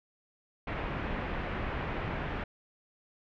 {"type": "low-pass noise", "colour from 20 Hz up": "pink", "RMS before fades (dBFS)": -35, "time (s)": [0.67, 2.44], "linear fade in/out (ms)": 5, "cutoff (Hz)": 2500, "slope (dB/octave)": 24, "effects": []}